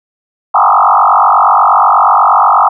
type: tone with frequency modulation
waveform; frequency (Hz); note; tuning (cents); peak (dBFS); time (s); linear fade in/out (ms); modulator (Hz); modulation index
sine; 1015; B5; +47; -4; 0.54-2.69; 10; 48.3; 5.8
effects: none